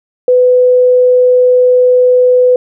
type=tone; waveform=sine; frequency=500 Hz; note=B4; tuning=21 cents sharp; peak=-4 dBFS; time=0.28-2.56 s; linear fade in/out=2 ms; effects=none